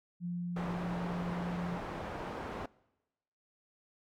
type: tone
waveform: sine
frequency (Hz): 175.1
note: F3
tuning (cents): +5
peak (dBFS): -34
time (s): 0.2-1.8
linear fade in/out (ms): 50
type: low-pass noise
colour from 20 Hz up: white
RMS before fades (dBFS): -41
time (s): 0.56-2.66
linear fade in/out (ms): 5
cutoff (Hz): 920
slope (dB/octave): 12
effects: noise-tail reverb RT60 1.0 s tail -23 dB re dry